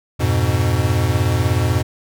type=chord; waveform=square; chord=F diminished; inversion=none; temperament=equal; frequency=87.31 / 103.83 / 123.47 Hz; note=F2 / Ab2 / Cb3; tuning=0 / 0 / 0 cents; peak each=-20 dBFS; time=0.19-1.83 s; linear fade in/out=20 ms; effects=none